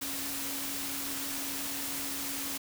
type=tone in noise; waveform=sine; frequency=277.1 Hz; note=C#4; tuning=1 cent flat; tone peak=-43 dBFS; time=0.01-2.58 s; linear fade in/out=10 ms; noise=white; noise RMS=-36 dBFS; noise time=0.01-2.58 s; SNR=-10 dB; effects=none